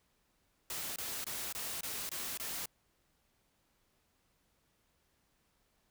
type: noise bursts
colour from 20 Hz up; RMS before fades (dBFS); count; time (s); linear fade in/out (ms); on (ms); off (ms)
white; -40; 7; 0.7-2.658; 2; 260; 23
effects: pink hiss -75 dBFS RMS until 5.9 s